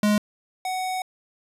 square tone pair in turn, 209 / 744.8 Hz, G#3 / F#5, +11 / +11 cents, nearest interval octave + minor seventh, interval 2200 cents, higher second, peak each -18 / -26 dBFS, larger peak first, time 0.03-0.18 / 0.65-1.02 s, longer second, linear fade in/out 2 ms, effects resampled to 32000 Hz

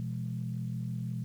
sine chord, E major, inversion second, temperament equal with one note detuned, 123.47 / 169.15 / 207.7 Hz, B2 / E3 / G#3, 0 / +45 / 0 cents, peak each -34 / -38 / -40 dBFS, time 0-1.24 s, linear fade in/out 0 ms, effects tanh soft clip ceiling -23 dBFS + 10-bit

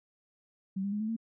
sine tone with pitch steps, 192 / 200 / 208.4 / 217.1 / 226.2 Hz, G3 / G3 / G#3 / A3 / A3, -36 / +35 / +6 / -23 / +48 cents, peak -30 dBFS, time 0.76-1.165 s, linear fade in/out 10 ms, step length 81 ms, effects none

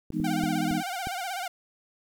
clicks, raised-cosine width 3 ms, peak -22 dBFS, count 5, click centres 0.104 / 0.201 / 0.438 / 0.712 / 1.071 s
sine chord, E major seventh, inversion none, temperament just, 164.81 / 206 / 247.2 / 309 Hz, E3 / G#3 / B3 / D#4, 0 / -14 / +2 / -12 cents, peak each -32 / -31 / -32 / -29 dBFS, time 0.12-0.83 s, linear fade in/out 50 ms
sawtooth tone with vibrato, 743 Hz, F#5, 7 cents sharp, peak -27 dBFS, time 0.24-1.48 s, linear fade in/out 5 ms, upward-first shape sine, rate 16 Hz, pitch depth 110 cents each way
effects 9-bit

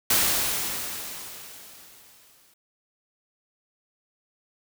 white noise with exponential decay, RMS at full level -20 dBFS, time 0.1-2.54 s, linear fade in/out 5 ms, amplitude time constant 530 ms, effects none

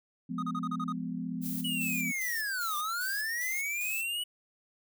sine chord, F diminished, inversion none, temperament just, 174.61 / 209.5 / 251.4 Hz, F3 / Ab3 / Cb4, 0 / +15 / +31 cents, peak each -37 / -39 / -36 dBFS, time 0.29-2.12 s, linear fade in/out 10 ms
triangle tone bursts, 1244.5 Hz, D#6, in tune, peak -31 dBFS, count 7, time 0.38-0.925 s, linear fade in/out 5 ms, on 47 ms, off 36 ms
violet noise with tremolo, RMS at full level -39 dBFS, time 1.41-4.07 s, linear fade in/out 50 ms, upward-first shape square, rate 2.5 Hz, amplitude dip 60%
square linear two-way sweep, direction down then up, 2960 to 1174.7 to 2960 Hz, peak -32 dBFS, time 1.64-4.24 s, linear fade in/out 10 ms, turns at 2.77 s
effects none

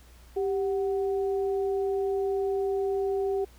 sine tone pair together, 392.6 / 743.1 Hz, G4 / F#5, +3 / +7 cents, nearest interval major seventh, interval 1104 cents, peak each -25 / -36 dBFS, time 0.36-3.45 s, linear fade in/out 10 ms, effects added 60 Hz sine -51 dBFS peak until 3.58 s + pink hiss -58 dBFS RMS until 3.58 s

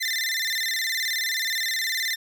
20% pulse tone with vibrato, 1917 Hz, A#6, 48 cents sharp, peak -19 dBFS, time 0-2.16 s, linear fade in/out 20 ms, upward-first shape square, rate 19 Hz, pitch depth 110 cents each way, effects none

